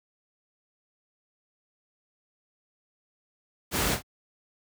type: noise with echo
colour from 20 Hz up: pink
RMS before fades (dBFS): -26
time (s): 3.71-3.98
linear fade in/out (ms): 50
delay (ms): 45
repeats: 1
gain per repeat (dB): -11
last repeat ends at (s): 4.025
effects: high-pass 60 Hz 12 dB/octave